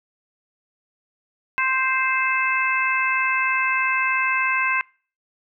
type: harmonic tone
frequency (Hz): 523.3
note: C5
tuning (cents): 0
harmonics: 2 / 3 / 4 / 5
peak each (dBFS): -24 / -24 / -24 / -24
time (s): 1.58-4.81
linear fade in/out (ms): 0
effects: noise-tail reverb RT60 0.4 s tail -25 dB re dry